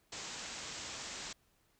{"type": "low-pass noise", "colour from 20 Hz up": "white", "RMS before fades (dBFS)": -45, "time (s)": [0.12, 1.33], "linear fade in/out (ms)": 5, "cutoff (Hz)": 7800, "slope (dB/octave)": 96, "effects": ["pink hiss -73 dBFS RMS until 1.79 s"]}